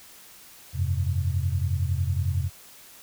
sine chord, F suspended second, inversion none, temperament just, 87.31 / 98.22 / 130.96 Hz, F2 / G2 / C3, 0 / +4 / +2 cents, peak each -25 / -28 / -29 dBFS, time 0.73-2.5 s, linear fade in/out 50 ms, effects white hiss -49 dBFS RMS until 3.02 s

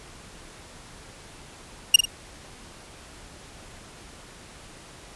sawtooth tone with echo, 2831 Hz, F7, 23 cents sharp, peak -4 dBFS, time 1.94-1.96 s, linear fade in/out 5 ms, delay 47 ms, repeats 2, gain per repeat -8 dB, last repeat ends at 2.054 s, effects pink hiss -46 dBFS RMS until 5.15 s + resampled to 24000 Hz

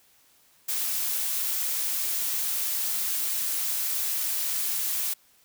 blue noise, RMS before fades -28 dBFS, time 0.68-5.14 s, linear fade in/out 10 ms, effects white hiss -61 dBFS RMS until 5.44 s

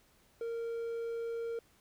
triangle tone, 462.6 Hz, A#4, 13 cents flat, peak -33 dBFS, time 0.41-1.59 s, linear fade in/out 2 ms, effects pink hiss -67 dBFS RMS until 1.8 s

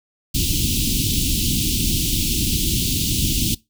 pink band-stop noise, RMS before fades -20 dBFS, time 0.34-3.55 s, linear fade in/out 10 ms, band 330 to 2800 Hz, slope 48 dB/octave, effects noise-tail reverb RT60 0.2 s tail -21 dB re dry

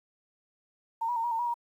sine tone with pitch steps, 912 / 967 / 912 / 955 / 906 / 962 / 947 Hz, A#5 / B5 / A#5 / A#5 / A#5 / B5 / A#5, -38 / -37 / -38 / +42 / -50 / -46 / +27 cents, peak -27 dBFS, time 1.01-1.542 s, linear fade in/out 10 ms, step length 76 ms, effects 10-bit

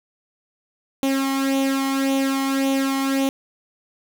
sawtooth tone with flanger, 270.8 Hz, C#4, 40 cents flat, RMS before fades -21 dBFS, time 1.03-3.29 s, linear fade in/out 0 ms, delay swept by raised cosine 0.3 to 0.97 ms, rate 1.8 Hz, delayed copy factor +0.65, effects none

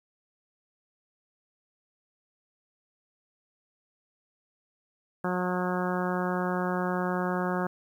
harmonic tone, 181 Hz, F#3, 38 cents flat, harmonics 1 / 2 / 3 / 4 / 5 / 6 / 7 / 8 / 9, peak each -30 / -33 / -35 / -36 / -37 / -38 / -38 / -39 / -40 dBFS, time 5.24-7.67 s, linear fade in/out 5 ms, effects 10-bit

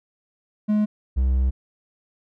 triangle tone pair in turn, 211 / 64.64 Hz, G#3 / C2, +28 / -20 cents, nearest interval octave + minor sixth, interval 2048 cents, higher first, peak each -15 dBFS, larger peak neither, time 0.68-0.86 / 1.16-1.51 s, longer second, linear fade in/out 20 ms, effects none

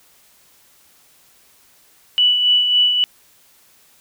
sine tone with tremolo, 2960 Hz, F#7, in tune, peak -10 dBFS, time 2.18-3.04 s, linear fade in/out 0 ms, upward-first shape sine, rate 3.6 Hz, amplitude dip 45%, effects white hiss -53 dBFS RMS until 4 s

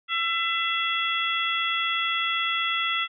harmonic tone, 671 Hz, E5, 31 cents sharp, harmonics 2 / 3 / 4 / 5, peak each -28 / -29 / -30 / -28 dBFS, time 0.08-3.08 s, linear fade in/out 50 ms, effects none

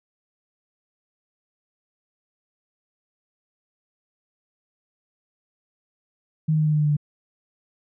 sine tone with pitch steps, 156.6 / 155.25 / 153.91 / 152.58 / 151.27 / 149.96 / 148.67 / 147.38 Hz, D#3 / D#3 / D#3 / D#3 / D#3 / D3 / D3 / D3, +11 / -3 / -18 / -34 / -48 / +36 / +22 / +6 cents, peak -17 dBFS, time 6.48-6.968 s, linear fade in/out 10 ms, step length 61 ms, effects none

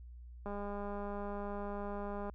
click train, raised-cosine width 1 ms, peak -29 dBFS, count 374, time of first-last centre 0.46-2.297 s, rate 203 Hz, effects added 60 Hz sine -48 dBFS peak until 2.34 s

